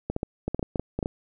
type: clicks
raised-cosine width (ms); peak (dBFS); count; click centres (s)
2; -14; 12; 0.1 / 0.164 / 0.231 / 0.48 / 0.546 / 0.594 / 0.628 / 0.758 / 0.796 / 0.99 / 1.028 / 1.059
effects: none